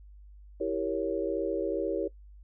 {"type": "chord", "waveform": "sine", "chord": "E diminished seventh", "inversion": "none", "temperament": "equal", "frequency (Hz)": [329.6, 392, 466.2, 554.4], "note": ["E4", "G4", "Bb4", "Db5"], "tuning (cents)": [0, 0, 0, 0], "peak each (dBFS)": -33, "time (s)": [0.6, 2.08], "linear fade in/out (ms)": 10, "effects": ["noise-tail reverb RT60 0.1 s tail -19 dB re dry", "added 50 Hz sine -48 dBFS peak until 2.43 s"]}